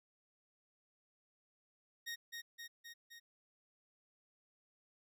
20% pulse tone with echo, 1864.7 Hz, A#6, in tune, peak -36 dBFS, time 2.06-2.16 s, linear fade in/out 20 ms, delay 260 ms, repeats 4, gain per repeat -3 dB, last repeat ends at 3.2 s, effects none

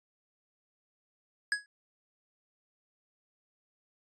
square tone with exponential decay, 1670 Hz, G#6, 9 cents sharp, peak -24 dBFS, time 1.52-1.66 s, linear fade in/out 1 ms, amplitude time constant 29 ms, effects resampled to 24000 Hz

